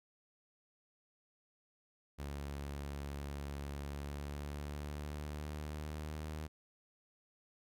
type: tone with pitch glide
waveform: sawtooth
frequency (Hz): 71 to 76.98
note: C#2 to D#2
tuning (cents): +42 to -18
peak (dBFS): -37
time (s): 2.18-6.48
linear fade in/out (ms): 20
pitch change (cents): +140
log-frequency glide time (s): 3.81-6.32
effects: none